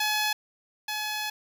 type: tone pair in turn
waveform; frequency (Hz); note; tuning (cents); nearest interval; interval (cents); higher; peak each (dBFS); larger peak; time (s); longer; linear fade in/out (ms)
10% pulse; 850 / 850; G#5 / G#5; +40 / +40; unison; 0; neither; -16 / -21; first; 0-0.33 / 0.88-1.3; second; 5
effects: 9-bit